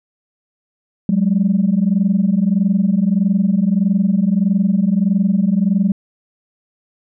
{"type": "tone pair together", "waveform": "sine", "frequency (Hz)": [185, 206.6], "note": ["F#3", "G#3"], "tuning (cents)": [0, -9], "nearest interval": "major second", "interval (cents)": 191, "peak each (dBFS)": -14, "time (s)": [1.09, 5.92], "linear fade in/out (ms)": 2, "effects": ["tanh soft clip ceiling -6 dBFS"]}